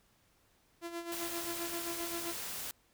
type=tone with tremolo; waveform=sawtooth; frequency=340 Hz; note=F4; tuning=46 cents flat; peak=-33 dBFS; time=0.81-2.35 s; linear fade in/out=50 ms; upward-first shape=sine; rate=7.6 Hz; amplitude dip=65%
type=noise; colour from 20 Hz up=white; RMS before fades=-41 dBFS; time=1.12-2.71 s; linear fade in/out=0 ms
effects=pink hiss -70 dBFS RMS until 2.93 s